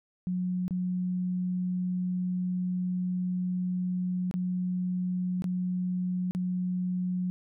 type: tone with dropouts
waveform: sine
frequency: 181.5 Hz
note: F#3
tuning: 33 cents flat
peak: -27 dBFS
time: 0.27-7.3 s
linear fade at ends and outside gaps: 0 ms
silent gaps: 0.68-0.708 / 4.312-4.34 / 5.421-5.442 / 6.31-6.349 s
effects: none